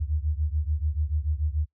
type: beating tone pair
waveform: sine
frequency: 73.42 / 80.32 Hz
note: D2 / E2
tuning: 0 / -44 cents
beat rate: 6.9 Hz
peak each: -26 / -28 dBFS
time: 0-1.66 s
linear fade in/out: 20 ms
effects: noise-tail reverb RT60 0.1 s tail -22 dB re dry